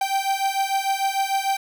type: beating tone pair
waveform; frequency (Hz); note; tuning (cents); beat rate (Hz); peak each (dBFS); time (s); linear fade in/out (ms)
45% pulse; 778 / 784.7; G5 / G5; -13 / +2; 6.7; -24; 0.01-1.57; 5
effects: none